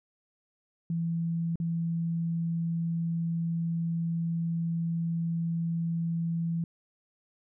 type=tone with dropouts; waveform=sine; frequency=166.9 Hz; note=E3; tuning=22 cents sharp; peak=-27 dBFS; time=0.9-6.64 s; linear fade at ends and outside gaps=2 ms; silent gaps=1.557-1.6 s; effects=none